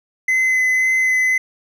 triangle tone with vibrato, 2037 Hz, C7, 47 cents flat, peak -12 dBFS, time 0.28-1.38 s, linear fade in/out 5 ms, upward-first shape sine, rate 1.9 Hz, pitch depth 11 cents each way, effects none

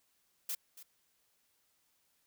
blue noise with echo, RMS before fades -37 dBFS, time 0.49-0.55 s, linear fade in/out 5 ms, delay 280 ms, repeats 1, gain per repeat -15 dB, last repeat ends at 0.83 s, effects white hiss -75 dBFS RMS until 2.26 s

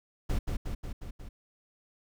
brown noise with echo, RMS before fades -27 dBFS, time 0.29-0.39 s, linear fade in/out 10 ms, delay 180 ms, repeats 5, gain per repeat -3 dB, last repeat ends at 1.29 s, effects none

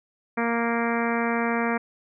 harmonic tone, 233.1 Hz, A#3, in tune, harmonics 1 / 2 / 3 / 4 / 5 / 6 / 7 / 8 / 9 / 10, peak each -26 / -29 / -31 / -32 / -33 / -34 / -34 / -35 / -36 / -36 dBFS, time 0.37-1.78 s, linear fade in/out 10 ms, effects none

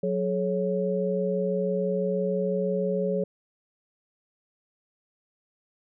sine tone cluster, 183.8 / 425.9 / 552 Hz, F#3 / G#4 / C#5, -11 / +44 / -7 cents, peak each -28 dBFS, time 0.03-3.24 s, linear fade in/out 5 ms, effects none

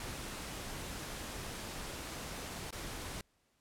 pink noise with dropouts, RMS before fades -43 dBFS, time 0-3.21 s, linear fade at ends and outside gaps 2 ms, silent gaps 2.707-2.726 s, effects pink hiss -75 dBFS RMS until 3.6 s + low-pass 12000 Hz 12 dB/octave

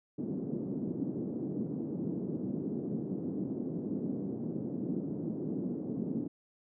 white band-pass noise, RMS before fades -36 dBFS, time 0.18-6.28 s, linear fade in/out 10 ms, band 160 to 320 Hz, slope 24 dB/octave, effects none

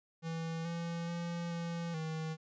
square tone with pitch steps, 163.9 / 168.9 / 170.9 / 169.3 / 159 Hz, E3 / E3 / F3 / E3 / D#3, -10 / +42 / -37 / +46 / +38 cents, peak -37 dBFS, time 0.22-2.37 s, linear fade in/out 50 ms, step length 430 ms, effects resampled to 16000 Hz

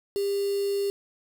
sine tone with quantisation, 400 Hz, G4, 35 cents sharp, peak -24 dBFS, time 0.16-0.9 s, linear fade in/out 0 ms, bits 6, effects none

